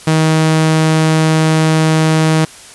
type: tone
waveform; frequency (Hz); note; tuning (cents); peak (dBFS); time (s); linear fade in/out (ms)
sawtooth; 158.3; D#3; +30; -5; 0.07-2.45; 5
effects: white hiss -36 dBFS RMS until 2.74 s + resampled to 24000 Hz